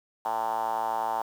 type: tone with band-pass filter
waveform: 5% pulse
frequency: 112 Hz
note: A2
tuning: 31 cents sharp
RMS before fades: -29 dBFS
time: 0.25-1.22 s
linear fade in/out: 5 ms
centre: 850 Hz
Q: 6.2
effects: 8-bit